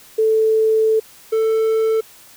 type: tone pair in turn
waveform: sine / triangle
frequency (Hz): 440 / 443.3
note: A4 / A4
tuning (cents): 0 / +13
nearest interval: unison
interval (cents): 13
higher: second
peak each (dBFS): -12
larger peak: neither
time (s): 0.18-1 / 1.32-2.01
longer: first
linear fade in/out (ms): 10
effects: white hiss -45 dBFS RMS until 2.36 s